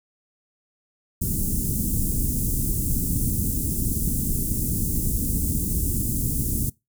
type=band-stop noise; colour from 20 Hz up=pink; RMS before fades=-24 dBFS; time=1.21-6.7 s; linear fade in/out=10 ms; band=280 to 8400 Hz; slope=24 dB/octave; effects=noise-tail reverb RT60 0.2 s tail -22 dB re dry